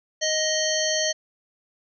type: harmonic tone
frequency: 624 Hz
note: D#5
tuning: 5 cents sharp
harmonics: 1 / 3 / 5 / 7 / 9 / 10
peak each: -26 / -29 / -30 / -28 / -32 / -28 dBFS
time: 0.21-1.13 s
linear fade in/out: 20 ms
effects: none